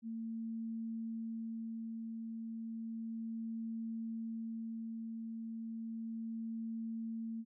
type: tone with tremolo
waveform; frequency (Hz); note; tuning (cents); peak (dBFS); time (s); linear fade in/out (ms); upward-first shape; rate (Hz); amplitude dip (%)
sine; 226.1; A3; +47; -38; 0.02-7.45; 50; sine; 0.33; 25
effects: none